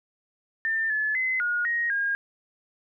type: tone with pitch steps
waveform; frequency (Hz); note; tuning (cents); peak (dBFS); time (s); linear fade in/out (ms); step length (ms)
sine; 1794 / 1723 / 2043 / 1439 / 1878 / 1623; A6 / A6 / C7 / F#6 / A#6 / G#6; +33 / -37 / -42 / -49 / +12 / -40; -23; 0.65-2.15; 0; 250
effects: none